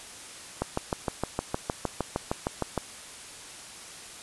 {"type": "click train", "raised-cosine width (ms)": 1, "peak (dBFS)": -12, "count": 15, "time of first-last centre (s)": [0.62, 2.777], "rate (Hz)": 6.49, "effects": ["white hiss -44 dBFS RMS until 4.22 s", "resampled to 24000 Hz"]}